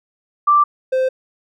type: tone pair in turn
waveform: sine / triangle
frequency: 1174.7 / 519.5 Hz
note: D6 / C5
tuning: 0 / -12 cents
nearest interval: octave + major second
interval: 1412 cents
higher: first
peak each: -9 / -12 dBFS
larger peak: first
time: 0.47-0.64 / 0.92-1.09 s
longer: neither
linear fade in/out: 10 ms
effects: none